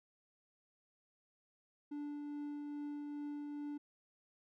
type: tone with tremolo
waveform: triangle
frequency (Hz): 292.1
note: D4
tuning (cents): -9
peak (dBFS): -38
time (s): 1.91-3.78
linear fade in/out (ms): 10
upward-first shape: triangle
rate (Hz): 2.4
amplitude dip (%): 25
effects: none